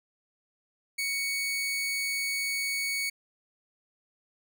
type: tone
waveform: sawtooth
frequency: 2229 Hz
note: C#7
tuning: 9 cents sharp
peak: -25 dBFS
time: 0.98-3.1 s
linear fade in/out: 10 ms
effects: none